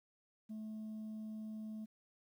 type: tone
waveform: sine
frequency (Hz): 216.9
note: A3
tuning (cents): -25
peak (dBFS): -40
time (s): 0.49-1.86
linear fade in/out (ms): 20
effects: tanh soft clip ceiling -42 dBFS + 12-bit